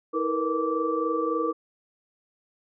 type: tone cluster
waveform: sine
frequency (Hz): 322.2 / 459.9 / 483.4 / 1164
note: E4 / A#4 / B4 / D6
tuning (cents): -39 / -23 / -37 / -16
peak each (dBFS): -29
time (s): 0.13-1.53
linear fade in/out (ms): 20
effects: none